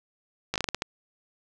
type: slowing click train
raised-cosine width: 0.2 ms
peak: -10 dBFS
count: 8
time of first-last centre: 0.54-0.821 s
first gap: 17 ms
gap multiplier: 1.28
effects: none